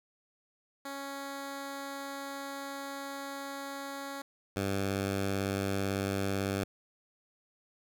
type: tone pair in turn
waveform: 10% pulse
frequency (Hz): 277.2 / 98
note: C#4 / G2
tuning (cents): 0 / 0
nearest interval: octave + tritone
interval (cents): 1800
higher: first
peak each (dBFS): -30 / -22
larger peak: second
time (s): 0.85-4.22 / 4.56-6.64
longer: first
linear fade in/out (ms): 5
effects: none